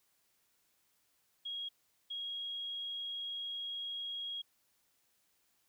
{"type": "tone bursts at uneven times", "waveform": "sine", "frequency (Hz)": 3289, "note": "G#7", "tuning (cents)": -18, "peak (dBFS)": -38, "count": 2, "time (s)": [[1.45, 1.69], [2.1, 4.42]], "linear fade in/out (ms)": 10, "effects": ["white hiss -75 dBFS RMS until 5.68 s"]}